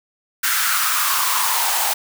white noise with high-pass filter sweep, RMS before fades -19 dBFS, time 0.43-1.94 s, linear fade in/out 10 ms, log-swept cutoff 1500 to 800 Hz, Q 4.9, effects none

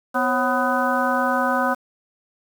harmonic tone with a mistuned harmonic, 250.2 Hz, B3, 23 cents sharp, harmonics 1 / 2 / 3 / 4 / 5 / 6, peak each -25 / -25 / -25 / -25 / -25 / -25 dBFS, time 0.14-1.75 s, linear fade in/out 20 ms, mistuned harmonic 2, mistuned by +140 cents, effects 7-bit

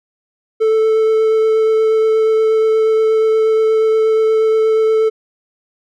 triangle tone with vibrato, 440 Hz, A4, in tune, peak -8 dBFS, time 0.6-5.1 s, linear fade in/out 20 ms, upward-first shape triangle, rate 8.4 Hz, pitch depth 11 cents each way, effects none

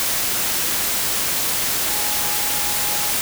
sine tone in noise, 832 Hz, G#5, 3 cents sharp, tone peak -32 dBFS, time 1.88-3.11 s, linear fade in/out 0 ms, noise white, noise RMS -21 dBFS, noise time 0-3.21 s, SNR -14 dB, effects none

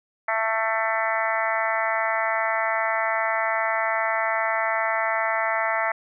harmonic tone, 222.5 Hz, A3, 20 cents sharp, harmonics 3 / 4 / 5 / 6 / 7 / 8 / 9 / 10, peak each -27 / -28 / -32 / -29 / -36 / -30 / -28 / -35 dBFS, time 0.28-5.92 s, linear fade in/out 5 ms, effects none

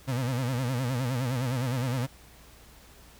35% pulse tone with vibrato, 126.4 Hz, B2, 41 cents sharp, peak -25 dBFS, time 0.07-2.07 s, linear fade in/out 20 ms, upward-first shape sine, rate 9.7 Hz, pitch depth 120 cents each way, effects added 60 Hz sine -55 dBFS peak until 3.19 s + pink hiss -54 dBFS RMS until 3.19 s

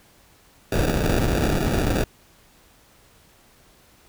pink noise with sample-and-hold, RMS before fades -21 dBFS, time 0.72-2.04 s, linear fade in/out 2 ms, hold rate 1050 Hz, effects pink hiss -55 dBFS RMS until 4.08 s

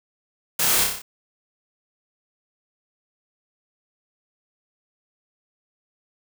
white noise with echo, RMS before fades -22 dBFS, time 0.59-0.84 s, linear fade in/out 5 ms, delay 30 ms, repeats 6, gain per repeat -3 dB, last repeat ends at 1.02 s, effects none

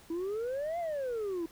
sine exponential two-way sweep, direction up then down, 322.6 to 705 to 322.6 Hz, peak -29 dBFS, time 0.1-1.46 s, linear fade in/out 5 ms, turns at 0.79 s, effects tanh soft clip ceiling -31 dBFS + pink hiss -57 dBFS RMS until 1.51 s

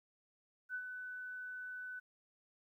sine tone with ADSR envelope, 1499 Hz, F#6, 22 cents sharp, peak -37 dBFS, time 0.69-2 s, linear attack 54 ms, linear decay 70 ms, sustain -6 dB, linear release 14 ms, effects 13-bit

